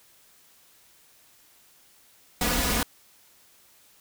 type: noise with comb filter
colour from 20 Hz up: pink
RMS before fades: -25 dBFS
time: 2.41-2.83 s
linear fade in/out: 2 ms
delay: 4.1 ms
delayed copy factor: +0.95
effects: white hiss -58 dBFS RMS until 4 s